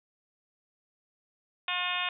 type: harmonic tone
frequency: 358.6 Hz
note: F4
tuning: 46 cents sharp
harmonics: 2 / 3 / 4 / 5 / 6 / 7 / 8 / 9 / 10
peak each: -39 / -36 / -39 / -39 / -40 / -34 / -36 / -40 / -37 dBFS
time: 1.68-2.09 s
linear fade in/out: 2 ms
effects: none